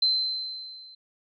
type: tone with level ramp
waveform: sine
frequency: 4085 Hz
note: C8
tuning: 42 cents flat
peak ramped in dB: -18 to -46 dBFS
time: 0.02-0.95 s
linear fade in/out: 5 ms
effects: none